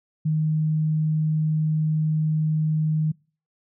sine tone, 155.56 Hz, D#3, in tune, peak -19 dBFS, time 0.25-3.12 s, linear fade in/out 10 ms, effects noise-tail reverb RT60 0.4 s tail -26 dB re dry

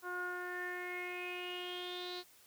sawtooth tone with low-pass filter sweep, 358.5 Hz, F4, 45 cents sharp, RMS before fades -42 dBFS, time 0.02-2.24 s, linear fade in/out 50 ms, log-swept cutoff 1300 to 4200 Hz, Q 8.8, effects white hiss -63 dBFS RMS until 2.46 s

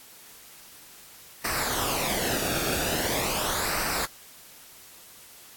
pink noise with flanger, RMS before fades -28 dBFS, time 1.44-4.06 s, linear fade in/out 10 ms, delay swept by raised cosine 0.29 to 1 ms, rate 0.42 Hz, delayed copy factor -0.65, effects white hiss -49 dBFS RMS until 5.56 s + AAC 64 kbps

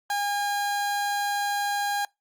30% pulse tone, 813 Hz, G#5, 37 cents flat, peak -22 dBFS, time 0.1-2.05 s, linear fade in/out 2 ms, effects noise-tail reverb RT60 0.2 s tail -25 dB re dry + Opus 48 kbps

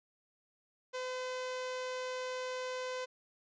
sawtooth tone, 509 Hz, C5, 48 cents flat, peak -33 dBFS, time 0.93-3.06 s, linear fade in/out 20 ms, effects resampled to 16000 Hz

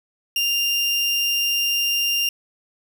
30% pulse tone, 2794 Hz, F7, in tune, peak -16 dBFS, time 0.36-2.29 s, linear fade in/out 2 ms, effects none

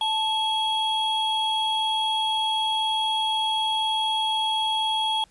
triangle tone pair together, 876 / 3307 Hz, A5 / G#7, -8 / -8 cents, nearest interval octave + major seventh, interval 2300 cents, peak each -23 dBFS, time 0.01-5.24 s, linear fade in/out 2 ms, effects pink hiss -59 dBFS RMS until 5.3 s + resampled to 24000 Hz

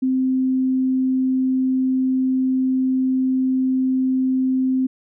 sine tone, 260 Hz, C4, 11 cents flat, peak -16 dBFS, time 0.02-4.87 s, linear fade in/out 10 ms, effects none

